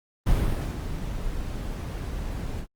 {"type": "noise with ADSR envelope", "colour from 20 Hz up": "brown", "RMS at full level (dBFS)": -21, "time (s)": [0.26, 2.67], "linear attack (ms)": 12, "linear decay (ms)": 480, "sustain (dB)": -10, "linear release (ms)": 75, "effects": ["Opus 32 kbps"]}